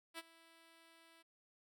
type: tone with ADSR envelope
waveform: 5% pulse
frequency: 329.6 Hz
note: E4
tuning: in tune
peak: -32 dBFS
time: 0.14-1.23 s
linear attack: 45 ms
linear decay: 32 ms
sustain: -20 dB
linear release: 18 ms
effects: none